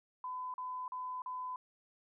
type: tone bursts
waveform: sine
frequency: 1009 Hz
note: B5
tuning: 37 cents sharp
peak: -38 dBFS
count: 4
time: 0.24-1.56 s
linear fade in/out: 2 ms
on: 300 ms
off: 40 ms
effects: none